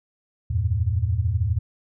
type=tone cluster; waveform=sine; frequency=80.8 / 93.7 / 112.3 Hz; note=E2 / F#2 / A2; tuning=-34 / +22 / +36 cents; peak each=-24 dBFS; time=0.5-1.59 s; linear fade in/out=10 ms; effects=none